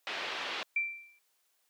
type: low-pass noise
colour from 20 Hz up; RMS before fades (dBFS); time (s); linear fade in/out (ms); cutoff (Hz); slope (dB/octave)
white; -37; 0.07-0.63; 0; 3600; 24
type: tone with exponential decay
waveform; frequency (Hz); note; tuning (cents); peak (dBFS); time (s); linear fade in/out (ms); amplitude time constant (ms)
sine; 2349; D7; 0; -25; 0.76-1.19; 5; 93
effects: white hiss -74 dBFS RMS until 1.69 s + high-pass 400 Hz 12 dB/octave